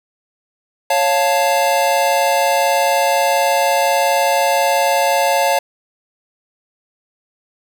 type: chord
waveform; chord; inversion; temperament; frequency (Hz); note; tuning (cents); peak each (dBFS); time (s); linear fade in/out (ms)
square; Db augmented; none; equal; 554.4 / 698.5 / 880; Db5 / F5 / A5; 0 / 0 / 0; -18; 0.9-5.59; 5
effects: none